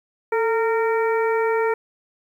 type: harmonic tone with a mistuned harmonic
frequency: 460 Hz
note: A#4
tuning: 23 cents flat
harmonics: 1 / 2 / 3 / 4 / 5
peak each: -19 / -25 / -29 / -31 / -33 dBFS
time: 0.32-1.74 s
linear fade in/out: 5 ms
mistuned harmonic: 1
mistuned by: -55 cents
effects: 9-bit